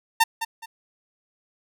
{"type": "tone with echo", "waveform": "sawtooth", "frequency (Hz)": 906, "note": "A#5", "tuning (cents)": -50, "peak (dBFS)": -10, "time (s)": [0.2, 0.24], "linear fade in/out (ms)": 10, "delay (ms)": 210, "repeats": 2, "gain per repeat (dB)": -11, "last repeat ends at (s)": 0.66, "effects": []}